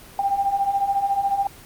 sine beating tone pair, 783 / 797 Hz, G5 / G5, -2 / +28 cents, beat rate 14 Hz, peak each -25 / -20 dBFS, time 0.19-1.47 s, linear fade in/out 2 ms, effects pink hiss -44 dBFS RMS until 1.65 s + Opus 24 kbps

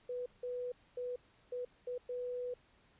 sine tone bursts at uneven times, 493.9 Hz, B4, in tune, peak -37 dBFS, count 6, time 0.09-0.26 / 0.43-0.72 / 0.97-1.16 / 1.52-1.65 / 1.87-1.98 / 2.09-2.54 s, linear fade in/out 5 ms, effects pink hiss -68 dBFS RMS until 2.99 s + resampled to 8000 Hz

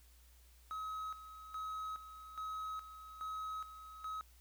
triangle tone with tremolo, 1276 Hz, D#6, 43 cents sharp, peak -38 dBFS, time 0.71-4.21 s, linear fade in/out 0 ms, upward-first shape square, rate 1.2 Hz, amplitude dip 70%, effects added 60 Hz sine -61 dBFS peak until 4.4 s + white hiss -68 dBFS RMS until 4.4 s

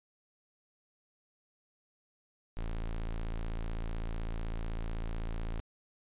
square tone, 27.94 Hz, A0, 27 cents sharp, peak -34 dBFS, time 2.57-5.6 s, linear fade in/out 0 ms, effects resampled to 8000 Hz

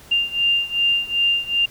sine beating tone pair, 2794 / 2796.6 Hz, F7 / F7, 0 / +2 cents, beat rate 2.6 Hz, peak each -19 / -21 dBFS, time 0.11-1.66 s, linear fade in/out 10 ms, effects pink hiss -45 dBFS RMS until 1.7 s

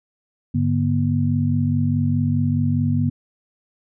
sine tone cluster, 100.4 / 145.2 / 241.7 Hz, G2 / D3 / B3, +42 / -19 / -37 cents, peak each -21 dBFS, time 0.54-3.1 s, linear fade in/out 10 ms, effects none

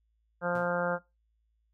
harmonic tone, 175.4 Hz, F3, 8 cents sharp, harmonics 1 / 2 / 3 / 4 / 5 / 6 / 7 / 8 / 9, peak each -35 / -43 / -31 / -38 / -38 / -43 / -40 / -36 / -40 dBFS, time 0.41-0.99 s, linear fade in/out 50 ms
sawtooth tone with exponential decay, 121.7 Hz, B2, 25 cents flat, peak -39 dBFS, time 0.55-0.8 s, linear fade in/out 5 ms, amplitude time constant 54 ms
effects noise-tail reverb RT60 0.2 s tail -17 dB re dry + added 55 Hz sine -70 dBFS peak until 1.73 s

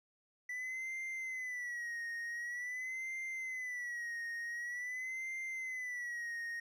triangle tone with vibrato, 1973 Hz, B6, 2 cents flat, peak -37 dBFS, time 0.49-6.6 s, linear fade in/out 5 ms, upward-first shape sine, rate 0.46 Hz, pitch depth 100 cents each way, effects none

